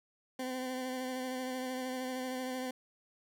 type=tone with vibrato; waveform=20% pulse; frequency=256.4 Hz; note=C4; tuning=35 cents flat; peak=-31 dBFS; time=0.39-2.71 s; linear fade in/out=5 ms; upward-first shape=sine; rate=13 Hz; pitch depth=23 cents each way; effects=none